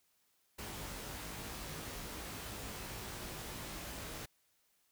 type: noise with comb filter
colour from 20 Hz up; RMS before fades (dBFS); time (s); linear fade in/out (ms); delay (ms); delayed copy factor
pink; -45; 0.58-4.26; 10; 19; +0.65
effects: white hiss -75 dBFS RMS until 4.91 s